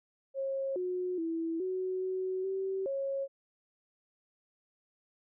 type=tone with pitch steps; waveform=sine; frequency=541 / 363.4 / 328.6 / 372 / 374 / 384.1 / 547 Hz; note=C#5 / F#4 / E4 / F#4 / F#4 / G4 / C#5; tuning=-42 / -31 / -5 / +9 / +19 / -35 / -23 cents; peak=-31 dBFS; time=0.34-3.28 s; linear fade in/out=50 ms; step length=420 ms; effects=none